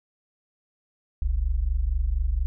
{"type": "tone pair together", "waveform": "sine", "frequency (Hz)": [41.21, 65.41], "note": ["E1", "C2"], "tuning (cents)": [0, 0], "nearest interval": "minor sixth", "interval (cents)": 800, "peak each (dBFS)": -24, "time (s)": [1.22, 2.46], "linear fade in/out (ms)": 0, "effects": []}